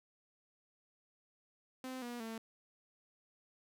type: tone with pitch steps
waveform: sawtooth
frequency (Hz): 258.2 / 240.9 / 224.8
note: C4 / B3 / A3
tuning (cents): -23 / -43 / +37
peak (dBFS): -38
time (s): 1.84-2.38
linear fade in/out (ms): 2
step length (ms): 180
effects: none